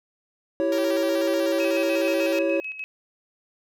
triangle chord, C# diminished, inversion first, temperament equal with one note detuned, 329.6 / 388.8 / 554.4 Hz, E4 / G4 / C#5, 0 / -14 / 0 cents, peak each -23 / -27 / -21 dBFS, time 0.6-2.6 s, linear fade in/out 0 ms
5% pulse tone with vibrato, 424.9 Hz, G#4, 40 cents sharp, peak -21 dBFS, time 0.72-2.39 s, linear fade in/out 2 ms, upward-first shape square, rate 8.1 Hz, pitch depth 160 cents each way
sine tone with tremolo, 2563 Hz, E7, 49 cents flat, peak -29 dBFS, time 1.6-2.84 s, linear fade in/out 0 ms, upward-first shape square, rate 6.7 Hz, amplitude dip 60%
effects none

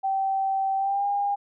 sine tone with pitch glide, 775 to 807.9 Hz, G5 to G#5, -20 to -48 cents, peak -22 dBFS, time 0.03-1.36 s, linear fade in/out 20 ms, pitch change +72 cents, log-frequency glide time 0.77-1.06 s, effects none

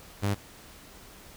sawtooth tone, 101.2 Hz, G#2, 44 cents flat, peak -21 dBFS, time 0.22-0.35 s, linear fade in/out 20 ms, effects pink hiss -50 dBFS RMS until 1.36 s

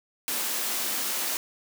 white high-pass noise, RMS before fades -29 dBFS, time 0.28-1.37 s, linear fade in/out 0 ms, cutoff 190 Hz, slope 96 dB/octave, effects none

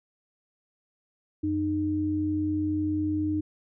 sine tone pair together, 92 / 306 Hz, F#2 / D#4, -9 / -29 cents, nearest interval octave + major sixth, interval 2080 cents, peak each -32 / -25 dBFS, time 1.43-3.41 s, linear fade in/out 10 ms, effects none

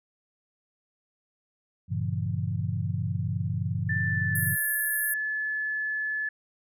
sine chord, G diminished seventh, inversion none, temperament just, 98 / 117.6 / 141.12 / 169.34 Hz, G2 / Bb2 / Db3 / Fb3, 0 / +16 / +31 / +47 cents, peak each -30 / -32 / -33 / -33 dBFS, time 1.88-4.57 s, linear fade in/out 50 ms
sine tone with pitch glide, 1769 to 1724.6 Hz, A6 to A6, +9 to -35 cents, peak -27 dBFS, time 3.89-6.29 s, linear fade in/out 5 ms, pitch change -44 cents, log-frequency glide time 4-4.7 s
white band-pass noise, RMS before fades -31 dBFS, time 4.35-5.14 s, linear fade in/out 5 ms, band 9800 to 14000 Hz, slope 96 dB/octave
effects none

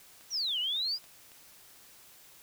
click train, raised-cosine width 0.2 ms, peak -37 dBFS, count 5, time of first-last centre 0.21-1.318 s, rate 3.61 Hz
sine exponential two-way sweep, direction down then up, 6050 to 2838 to 5050 Hz, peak -29 dBFS, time 0.3-0.99 s, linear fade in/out 50 ms, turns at 0.59 s
effects white hiss -56 dBFS RMS until 2.42 s

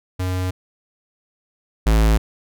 square tone pair in turn, 92 / 54.39 Hz, F#2 / A1, -9 / -19 cents, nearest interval major sixth, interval 910 cents, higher first, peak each -21 / -13 dBFS, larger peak second, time 0.19-0.51 / 1.86-2.18 s, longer neither, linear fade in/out 10 ms, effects none

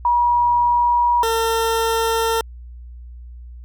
sine / 20% pulse tone pair in turn, 961 / 453.5 Hz, B5 / A#4, -48 / -48 cents, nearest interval octave + minor second, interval 1300 cents, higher first, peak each -13 / -12 dBFS, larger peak second, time 0.05-1.23 / 1.23-2.41 s, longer neither, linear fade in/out 2 ms, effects added 60 Hz sine -34 dBFS peak until 3.64 s

